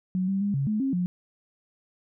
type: tone with pitch steps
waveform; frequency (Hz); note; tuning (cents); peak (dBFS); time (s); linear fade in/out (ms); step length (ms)
sine; 185 / 194.4 / 202.4 / 138 / 213.5 / 269.3 / 178.8; F#3 / G3 / G#3 / C#3 / G#3 / C#4 / F3; 0 / -14 / -44 / -7 / +48 / -50 / +41; -23; 0.15-1.06; 0; 130
effects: none